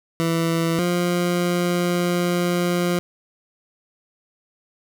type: tone pair in turn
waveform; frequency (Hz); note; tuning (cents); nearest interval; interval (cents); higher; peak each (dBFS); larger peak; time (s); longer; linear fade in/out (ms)
20% pulse; 165.6 / 175.86; E3 / F3; +8 / +12; minor second; 104; second; -14; neither; 0.2-0.79 / 0.79-2.99; second; 0
effects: none